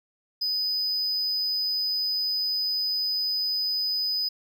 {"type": "tone", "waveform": "triangle", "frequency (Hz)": 4996, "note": "D#8", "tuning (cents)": 6, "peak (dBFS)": -23, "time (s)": [0.41, 4.29], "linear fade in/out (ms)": 10, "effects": []}